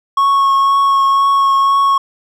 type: tone with vibrato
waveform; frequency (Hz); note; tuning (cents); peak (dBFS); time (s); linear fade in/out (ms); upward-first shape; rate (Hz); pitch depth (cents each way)
triangle; 1100; C#6; -14; -7; 0.17-1.98; 5; triangle; 2; 14
effects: none

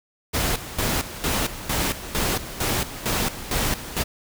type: noise with tremolo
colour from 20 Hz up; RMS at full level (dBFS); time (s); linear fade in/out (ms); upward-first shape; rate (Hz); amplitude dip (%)
pink; -23; 0.33-4.04; 20; square; 2.2; 75
effects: none

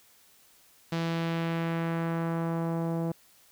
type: tone with low-pass filter sweep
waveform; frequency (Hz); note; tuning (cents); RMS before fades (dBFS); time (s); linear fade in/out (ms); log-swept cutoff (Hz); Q
sawtooth; 166; E3; +12; -30; 0.92-3.12; 5; 4600 to 670; 1.1
effects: white hiss -60 dBFS RMS until 3.51 s

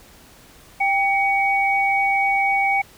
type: tone pair together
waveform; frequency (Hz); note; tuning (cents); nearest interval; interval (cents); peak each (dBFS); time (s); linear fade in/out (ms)
sine; 789.1 / 2248; G5 / C#7; +11 / +24; octave + tritone; 1813; -19; 0.8-2.82; 10
effects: pink hiss -48 dBFS RMS until 2.97 s

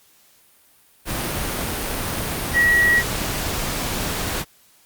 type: tone in noise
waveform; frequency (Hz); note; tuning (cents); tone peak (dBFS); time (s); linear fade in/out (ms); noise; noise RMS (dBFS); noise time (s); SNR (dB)
sine; 1917; A#6; +48; -13; 2.53-3.03; 50; pink; -25; 1.05-4.45; +9
effects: white hiss -55 dBFS RMS until 4.85 s + Opus 48 kbps

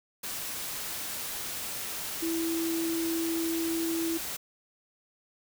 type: tone in noise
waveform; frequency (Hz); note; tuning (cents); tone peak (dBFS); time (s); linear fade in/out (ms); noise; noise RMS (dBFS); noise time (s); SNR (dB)
sine; 330.2; E4; +3; -28; 2.22-4.18; 10; white; -36; 0.23-4.37; +5
effects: none

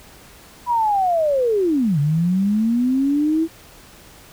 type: linear two-way sweep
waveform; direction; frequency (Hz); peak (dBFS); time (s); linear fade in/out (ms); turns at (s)
sine; down then up; 989 to 140 to 330.6; -15; 0.66-3.48; 50; 1.99
effects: pink hiss -45 dBFS RMS until 4.32 s

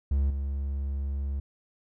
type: tone with level steps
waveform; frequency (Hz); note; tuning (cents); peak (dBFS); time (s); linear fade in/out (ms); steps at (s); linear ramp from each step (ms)
triangle; 69.3; C#2; 0; -20 / -26; 0.11-1.4; 5; 0.3; 2
effects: none

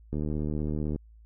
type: click train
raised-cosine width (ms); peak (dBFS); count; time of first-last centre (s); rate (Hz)
3; -19; 64; 0.13-0.96; 75.9
effects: added 55 Hz sine -50 dBFS peak until 1.25 s

